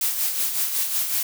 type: noise with tremolo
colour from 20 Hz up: blue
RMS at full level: -22 dBFS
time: 0.01-1.23 s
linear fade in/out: 2 ms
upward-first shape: sine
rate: 5.4 Hz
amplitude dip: 50%
effects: none